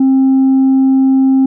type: tone with tanh clipping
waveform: sine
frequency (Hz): 265.9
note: C4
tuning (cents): +28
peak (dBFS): -7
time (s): 0-1.46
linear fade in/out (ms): 5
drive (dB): 1
effects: none